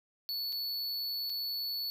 square tone with dropouts, 4435 Hz, C#8, in tune, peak -34 dBFS, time 0.29-1.9 s, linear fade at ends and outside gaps 0 ms, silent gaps 0.523-0.527 / 1.296-1.3 s, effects none

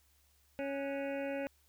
harmonic tone with a mistuned harmonic, 277.2 Hz, C#4, in tune, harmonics 1 / 2 / 3 / 5 / 6 / 7 / 8 / 9 / 10, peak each -40 / -37 / -48 / -50 / -54 / -53 / -53 / -50 / -56 dBFS, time 0.59-1.47 s, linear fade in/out 0 ms, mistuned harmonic 5, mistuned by +110 cents, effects added 70 Hz sine -70 dBFS peak until 1.68 s + white hiss -71 dBFS RMS until 1.68 s

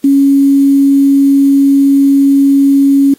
sine tone with quantisation, 277.2 Hz, C#4, in tune, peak -4 dBFS, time 0.04-3.14 s, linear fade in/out 5 ms, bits 5, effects white hiss -49 dBFS RMS until 3.18 s + AAC 48 kbps

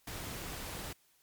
pink noise, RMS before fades -42 dBFS, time 0.07-0.93 s, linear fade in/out 5 ms, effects white hiss -69 dBFS RMS until 1.22 s + MP3 96 kbps

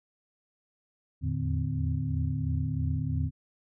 sine tone cluster, 81 / 84 / 111 / 147.5 / 257.9 Hz, E2 / E2 / A2 / D3 / C4, -30 / +33 / +16 / +8 / -25 cents, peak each -33 / -36 / -32 / -31 / -37 dBFS, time 1.21-3.31 s, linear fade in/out 50 ms, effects none

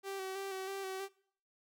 sawtooth tone with vibrato, 385.5 Hz, G4, 29 cents flat, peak -35 dBFS, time 0.03-1.09 s, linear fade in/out 50 ms, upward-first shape square, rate 3.1 Hz, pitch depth 25 cents each way, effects noise-tail reverb RT60 0.6 s tail -23 dB re dry

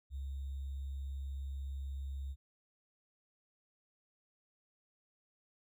sine tone with sample-and-hold, 68.3 Hz, C#2, 25 cents flat, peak -38 dBFS, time 0.1-2.36 s, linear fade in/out 50 ms, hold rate 3675 Hz, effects none

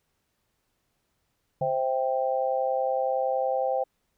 sine tone with exponential decay, 146.8 Hz, D3, in tune, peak -30 dBFS, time 1.61-1.85 s, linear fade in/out 2 ms, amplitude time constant 52 ms
sine chord, C major, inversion none, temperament just, 523.3 / 654.1 / 784.9 Hz, C5 / E5 / G5, 0 / -14 / +2 cents, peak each -26 / -31 / -28 dBFS, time 1.61-3.84 s, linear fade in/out 10 ms
effects pink hiss -75 dBFS RMS until 4.17 s

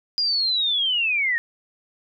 sine linear sweep, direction down, 4901 to 1817 Hz, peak -19 dBFS, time 0.18-1.38 s, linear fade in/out 0 ms, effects none

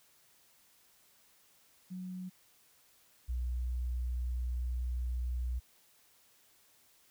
sine tone pair in turn, 183.9 / 61.37 Hz, F#3 / B1, -10 / -10 cents, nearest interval octave + perfect fifth, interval 1900 cents, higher first, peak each -39 / -32 dBFS, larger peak second, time 1.9-2.3 / 3.28-5.6 s, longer second, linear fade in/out 20 ms, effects white hiss -66 dBFS RMS until 7.1 s

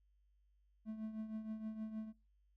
triangle tone with tremolo, 218.4 Hz, A3, 13 cents flat, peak -37 dBFS, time 0.85-2.13 s, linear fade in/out 50 ms, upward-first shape triangle, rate 6.4 Hz, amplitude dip 70%, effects noise-tail reverb RT60 0.3 s tail -26 dB re dry + added 50 Hz sine -70 dBFS peak until 2.56 s

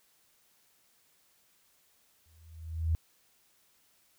sine tone with exponential growth, 81.1 Hz, E2, 28 cents flat, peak -23 dBFS, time 2.26-2.95 s, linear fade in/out 0 ms, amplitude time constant 150 ms, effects white hiss -68 dBFS RMS until 4.18 s

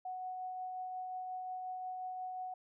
sine tone with tremolo, 740 Hz, F#5, in tune, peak -38 dBFS, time 0.05-2.54 s, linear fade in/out 5 ms, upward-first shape triangle, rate 5.6 Hz, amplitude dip 25%, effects none

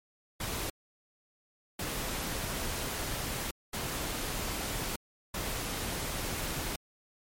pink noise bursts at uneven times, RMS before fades -35 dBFS, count 4, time 0.4-0.7 / 1.79-3.51 / 3.73-4.96 / 5.34-6.76 s, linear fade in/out 5 ms, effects MP3 64 kbps

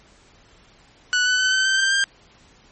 sawtooth tone with pitch steps, 1480 / 1498.1 / 1516.3 / 1534.8 / 1553.6 / 1572.5 / 1591.7 Hz, F#6 / F#6 / F#6 / G6 / G6 / G6 / G6, 0 / +21 / +42 / -37 / -16 / +5 / +26 cents, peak -13 dBFS, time 1.13-2.04 s, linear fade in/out 0 ms, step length 130 ms, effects pink hiss -53 dBFS RMS until 2.71 s + MP3 32 kbps

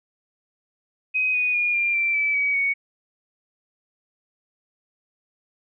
sine tone with pitch steps, 2518 / 2475 / 2432 / 2390 / 2349 / 2309 / 2269 / 2230 Hz, D#7 / D#7 / D#7 / D7 / D7 / D7 / C#7 / C#7, +20 / -10 / -40 / +30 / 0 / -30 / +40 / +10 cents, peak -19 dBFS, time 1.14-2.74 s, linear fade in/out 20 ms, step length 200 ms, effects none

